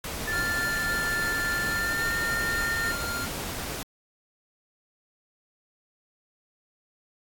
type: noise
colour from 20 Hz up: pink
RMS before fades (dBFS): -34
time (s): 0.04-3.83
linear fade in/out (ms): 2
type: tone with pitch glide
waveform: sine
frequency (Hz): 1760 to 1815.8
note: A6 to A#6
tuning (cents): 0 to -46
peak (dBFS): -27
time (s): 0.27-2.92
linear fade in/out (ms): 10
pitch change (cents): +54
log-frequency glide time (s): 1.64-2.12
type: tone with tremolo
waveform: square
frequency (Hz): 1396.9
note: F6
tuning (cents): 0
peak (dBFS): -31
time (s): 0.32-3.26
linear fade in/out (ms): 10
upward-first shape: sine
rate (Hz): 3.6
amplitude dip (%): 25
effects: AAC 64 kbps